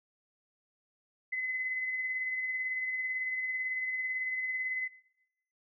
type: tone with tremolo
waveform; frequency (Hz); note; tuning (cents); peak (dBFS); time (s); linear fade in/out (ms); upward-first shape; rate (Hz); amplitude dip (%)
sine; 2031; B6; +48; -30; 1.32-4.88; 10; sine; 18; 35
effects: noise-tail reverb RT60 0.9 s tail -19 dB re dry

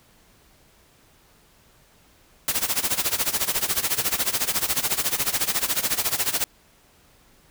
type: noise with tremolo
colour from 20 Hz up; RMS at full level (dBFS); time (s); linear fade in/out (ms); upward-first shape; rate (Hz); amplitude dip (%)
white; -21; 2.48-6.44; 0; sine; 14; 85
effects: pink hiss -57 dBFS RMS until 7.5 s

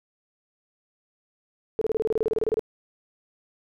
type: tone bursts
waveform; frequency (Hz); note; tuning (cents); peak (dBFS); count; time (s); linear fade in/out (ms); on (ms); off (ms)
sine; 440; A4; 0; -20; 16; 1.79-2.594; 0; 24; 28
effects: none

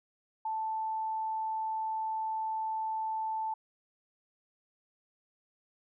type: tone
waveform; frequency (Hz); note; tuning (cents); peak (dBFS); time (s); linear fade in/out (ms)
sine; 880; A5; 0; -31; 0.45-3.54; 5
effects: none

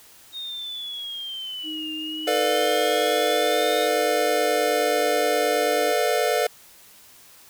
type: linear two-way sweep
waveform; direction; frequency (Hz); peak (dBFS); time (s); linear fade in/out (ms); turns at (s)
sine; down then up; 3724 to 2794 to 3724; -30; 0.32-3.89; 50; 1.93
type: tone with pitch glide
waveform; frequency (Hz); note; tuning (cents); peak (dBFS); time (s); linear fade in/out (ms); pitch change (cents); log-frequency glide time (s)
sine; 311.1 to 302.4; D#4 to D#4; 0 to -49; -32; 1.63-5.94; 50; -49; 3.93-4.94
type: chord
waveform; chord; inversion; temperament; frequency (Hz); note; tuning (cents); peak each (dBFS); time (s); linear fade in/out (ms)
square; B half-diminished seventh; third; just; 444.5 / 493.9 / 592.7 / 711.2; A4 / B4 / D5 / F5; +18 / 0 / +16 / +31; -26; 2.27-6.47; 5
effects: white hiss -50 dBFS RMS until 7.49 s

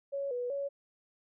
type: tone with pitch steps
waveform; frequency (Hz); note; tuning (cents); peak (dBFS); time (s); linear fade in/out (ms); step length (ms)
sine; 557 / 490 / 560; C#5 / B4 / C#5; +8 / -14 / +18; -32; 0.12-0.69; 20; 190
effects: none

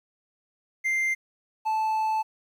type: tone pair in turn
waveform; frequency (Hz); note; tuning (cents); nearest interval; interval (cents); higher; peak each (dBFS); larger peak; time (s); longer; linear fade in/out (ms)
triangle; 2093 / 874.4; C7 / A5; 0 / -11; octave + minor third; 1511; first; -21; neither; 0.84-1.15 / 1.65-2.23; second; 20
effects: 10-bit

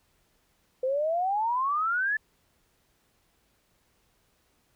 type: exponential sweep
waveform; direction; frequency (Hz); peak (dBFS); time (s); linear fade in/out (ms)
sine; up; 505 to 1760; -24; 0.83-2.17; 5
effects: pink hiss -69 dBFS RMS until 4.75 s

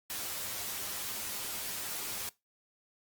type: noise with comb filter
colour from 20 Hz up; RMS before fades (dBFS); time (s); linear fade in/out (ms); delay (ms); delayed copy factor
white; -38; 0.1-2.29; 0; 9.8; +0.55
effects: noise-tail reverb RT60 0.2 s tail -20 dB re dry + Opus 48 kbps

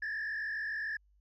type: tone with frequency modulation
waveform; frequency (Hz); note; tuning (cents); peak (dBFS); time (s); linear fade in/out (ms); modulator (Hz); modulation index
sine; 1738; A6; -22; -32; 0.02-0.97; 5; 47.2; 1.5
effects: tanh soft clip ceiling -32 dBFS + added 50 Hz sine -64 dBFS peak until 1.2 s

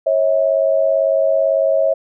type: tone pair together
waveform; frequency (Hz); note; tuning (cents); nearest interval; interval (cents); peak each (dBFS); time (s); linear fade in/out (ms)
sine; 546 / 644; C#5 / E5; -26 / -41; minor third; 285; -15; 0.06-1.94; 10
effects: none

